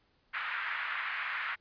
pink band-pass noise, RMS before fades -36 dBFS, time 0.33-1.56 s, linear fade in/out 20 ms, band 1300 to 2300 Hz, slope 24 dB/octave, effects pink hiss -71 dBFS RMS until 1.6 s + resampled to 11025 Hz

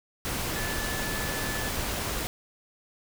sine tone in noise, 1736 Hz, A6, 24 cents flat, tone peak -36 dBFS, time 0.56-1.69 s, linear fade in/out 0 ms, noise pink, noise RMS -31 dBFS, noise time 0.25-2.27 s, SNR -8 dB, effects none

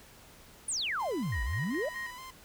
sine exponential two-way sweep, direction down then up, 9956 to 51.91 to 663 Hz, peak -30 dBFS, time 0.68-1.89 s, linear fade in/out 5 ms, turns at 1.43 s
sawtooth tone with vibrato, 1019 Hz, C6, 46 cents flat, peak -40 dBFS, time 0.99-2.31 s, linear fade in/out 10 ms, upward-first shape square, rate 4.2 Hz, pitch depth 42 cents each way
sine tone with tremolo, 1875 Hz, A#6, 10 cents sharp, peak -35 dBFS, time 1.32-2.11 s, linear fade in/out 5 ms, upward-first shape square, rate 4.7 Hz, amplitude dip 55%
effects pink hiss -55 dBFS RMS until 2.44 s

